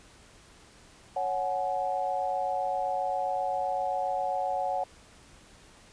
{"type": "chord", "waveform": "sine", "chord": "C# suspended fourth", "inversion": "none", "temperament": "equal with one note detuned", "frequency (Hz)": [554.4, 740, 847.6], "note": ["C#5", "F#5", "G#5"], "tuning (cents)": [0, 0, 35], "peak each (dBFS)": [-33, -29, -34], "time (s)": [1.16, 4.84], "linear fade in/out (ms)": 5, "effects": ["pink hiss -55 dBFS RMS until 5.92 s", "resampled to 22050 Hz"]}